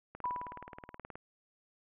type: click train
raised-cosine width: 0.5 ms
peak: -28 dBFS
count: 20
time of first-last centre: 0.15-1.155 s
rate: 18.9 Hz
type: tone with exponential decay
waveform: sine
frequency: 987.8 Hz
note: B5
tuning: in tune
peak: -30 dBFS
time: 0.24-0.98 s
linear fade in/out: 2 ms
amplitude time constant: 160 ms
effects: low-pass 2000 Hz 12 dB/octave